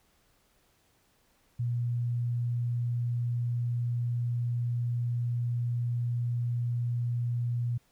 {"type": "tone", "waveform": "sine", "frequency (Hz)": 120, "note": "B2", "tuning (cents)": -49, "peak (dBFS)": -27, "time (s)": [1.59, 7.78], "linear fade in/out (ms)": 10, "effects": ["pink hiss -68 dBFS RMS until 7.91 s"]}